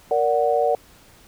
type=chord; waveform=sine; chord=Bb augmented; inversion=none; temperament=equal with one note detuned; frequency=466.2 / 581.6 / 740 Hz; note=Bb4 / D5 / F#5; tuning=0 / -17 / 0 cents; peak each=-21 dBFS; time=0.11-0.75 s; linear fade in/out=2 ms; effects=pink hiss -51 dBFS RMS until 1.27 s